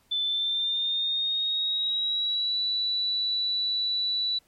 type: tone with pitch glide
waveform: sine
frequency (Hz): 3520 to 3951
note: A7 to B7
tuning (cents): 0 to 0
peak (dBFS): -24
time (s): 0.11-4.39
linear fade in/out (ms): 10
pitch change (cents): +200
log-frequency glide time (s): 0.23-2.58
effects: pink hiss -65 dBFS RMS until 4.47 s + MP3 64 kbps